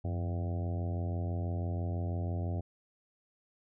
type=harmonic tone with a mistuned harmonic; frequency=86.1 Hz; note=F2; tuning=24 cents flat; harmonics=1 / 2 / 3 / 4 / 5 / 6 / 7 / 8 / 9; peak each=-32 / -41 / -44 / -46 / -50 / -52 / -48 / -48 / -53 dBFS; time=0.04-2.61 s; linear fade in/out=10 ms; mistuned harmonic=1; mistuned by=+120 cents; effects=none